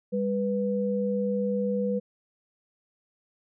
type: tone pair together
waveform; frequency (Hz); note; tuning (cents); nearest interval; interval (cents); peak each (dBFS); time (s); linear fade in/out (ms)
sine; 200.1 / 492.2; G3 / B4; +36 / -6; octave + major third; 1558; -27; 0.12-2; 20
effects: none